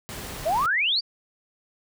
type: noise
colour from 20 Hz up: pink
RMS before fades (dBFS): -36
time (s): 0.09-0.66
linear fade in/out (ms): 0
type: exponential sweep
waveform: sine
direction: up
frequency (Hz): 591 to 4879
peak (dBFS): -20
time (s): 0.45-1.01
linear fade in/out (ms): 20
effects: none